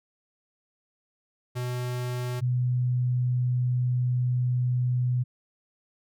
square / sine tone pair in turn, 124 / 124.53 Hz, B2 / B2, +7 / +15 cents, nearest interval unison, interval 8 cents, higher second, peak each -29 / -22 dBFS, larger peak second, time 1.55-2.41 / 2.41-5.24 s, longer second, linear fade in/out 20 ms, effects none

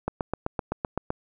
click train, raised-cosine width 1 ms, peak -12 dBFS, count 9, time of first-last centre 0.08-1.104 s, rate 7.81 Hz, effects none

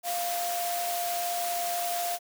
sine tone in noise, 698.5 Hz, F5, in tune, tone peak -29 dBFS, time 0.03-2.19 s, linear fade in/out 50 ms, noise white, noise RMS -34 dBFS, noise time 0.03-2.19 s, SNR +2 dB, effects high-pass 400 Hz 12 dB/octave

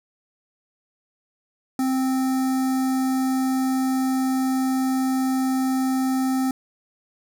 square tone with notch filter, 261.6 Hz, C4, in tune, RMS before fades -22 dBFS, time 1.79-6.51 s, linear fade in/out 2 ms, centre 2900 Hz, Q 0.69, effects none

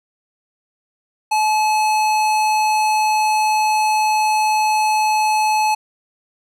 sine tone with hard clipping, 859 Hz, A5, 42 cents flat, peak -16 dBFS, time 1.31-5.75 s, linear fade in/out 10 ms, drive 18 dB, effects none

